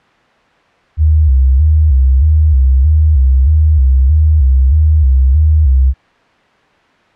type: tone with vibrato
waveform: sine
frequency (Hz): 71.3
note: C#2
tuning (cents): +49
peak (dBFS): -5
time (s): 0.97-5.94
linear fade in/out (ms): 50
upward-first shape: square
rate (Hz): 1.6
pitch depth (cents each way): 140
effects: white hiss -49 dBFS RMS until 7.15 s + low-pass 2000 Hz 12 dB/octave